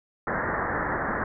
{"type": "low-pass noise", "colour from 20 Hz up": "white", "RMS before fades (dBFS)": -28, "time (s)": [0.27, 1.24], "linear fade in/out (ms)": 2, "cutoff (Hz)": 1900, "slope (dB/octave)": 96, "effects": []}